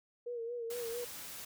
sine tone with vibrato, 471.2 Hz, A#4, 19 cents sharp, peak -37 dBFS, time 0.26-1.05 s, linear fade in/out 10 ms, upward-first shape sine, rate 4.4 Hz, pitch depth 55 cents each way
white noise, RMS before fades -46 dBFS, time 0.7-1.45 s, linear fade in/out 5 ms
effects none

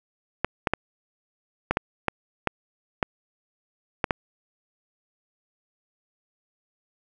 clicks, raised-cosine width 0.5 ms, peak -6 dBFS, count 10, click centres 0.446 / 0.672 / 0.736 / 1.71 / 1.771 / 2.083 / 2.473 / 3.028 / 4.042 / 4.108 s, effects none

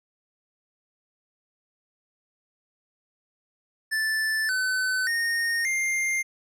square tone with pitch steps, 1757 / 1515 / 1848 / 2108 Hz, A6 / F#6 / A#6 / C7, -3 / +40 / -16 / +12 cents, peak -24 dBFS, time 3.91-6.23 s, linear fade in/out 20 ms, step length 580 ms, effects low-pass 12000 Hz 12 dB/octave

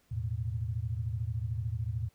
sine chord, E suspended fourth, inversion none, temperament equal with one note detuned, 80.99 / 110 / 123.47 Hz, E2 / A2 / B2, -30 / 0 / 0 cents, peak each -37 / -33 / -38 dBFS, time 0.11-2.09 s, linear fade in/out 10 ms, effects pink hiss -69 dBFS RMS until 2.14 s

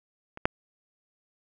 clicks, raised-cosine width 0.5 ms, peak -25 / -6 dBFS, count 2, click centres 0.374 / 0.455 s, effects none

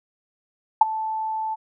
sine tone with ADSR envelope, 877 Hz, A5, 6 cents flat, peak -6 dBFS, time 0.81-1.56 s, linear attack 5 ms, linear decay 19 ms, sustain -18 dB, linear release 27 ms, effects none

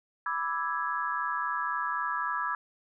sine chord, E dominant seventh, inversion second, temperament equal, 987.8 / 1174.7 / 1318.5 / 1661.2 Hz, B5 / D6 / E6 / G#6, 0 / 0 / 0 / 0 cents, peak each -34 dBFS, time 0.26-2.55 s, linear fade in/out 2 ms, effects none

